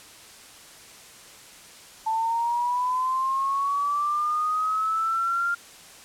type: linear sweep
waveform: sine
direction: up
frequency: 880 to 1400 Hz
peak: -22 dBFS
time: 2.06-5.55 s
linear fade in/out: 10 ms
effects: white hiss -47 dBFS RMS until 6.04 s + low-pass 10000 Hz 12 dB/octave